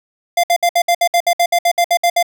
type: tone bursts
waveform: square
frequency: 694 Hz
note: F5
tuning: 11 cents flat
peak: -11 dBFS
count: 15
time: 0.37-2.228 s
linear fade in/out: 5 ms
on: 66 ms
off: 62 ms
effects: none